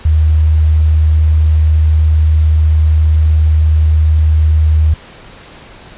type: tone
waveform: sine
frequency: 77.78 Hz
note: D#2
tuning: in tune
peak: -6 dBFS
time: 0.05-4.94 s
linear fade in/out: 5 ms
effects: pink hiss -36 dBFS RMS until 5.97 s + resampled to 8000 Hz